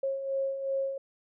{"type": "beating tone pair", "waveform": "sine", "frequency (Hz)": [540, 542.7], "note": ["C#5", "C#5"], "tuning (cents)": [-45, -37], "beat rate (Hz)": 2.7, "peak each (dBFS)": [-37, -29], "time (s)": [0.03, 0.98], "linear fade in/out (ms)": 5, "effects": []}